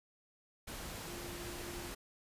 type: tone in noise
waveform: sine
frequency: 349.2 Hz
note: F4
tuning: in tune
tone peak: -48 dBFS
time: 1.07-1.9 s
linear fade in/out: 10 ms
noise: pink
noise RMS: -45 dBFS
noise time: 0.67-1.95 s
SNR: -6 dB
effects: resampled to 32000 Hz